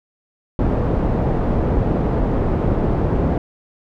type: low-pass noise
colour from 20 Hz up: pink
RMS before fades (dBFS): -18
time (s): 0.59-3.38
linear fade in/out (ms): 2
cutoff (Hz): 620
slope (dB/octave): 12
effects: none